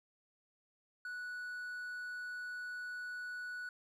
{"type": "tone", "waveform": "triangle", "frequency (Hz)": 1475, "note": "F#6", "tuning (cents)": -6, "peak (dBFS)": -39, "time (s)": [1.05, 3.69], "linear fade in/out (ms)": 2, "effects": []}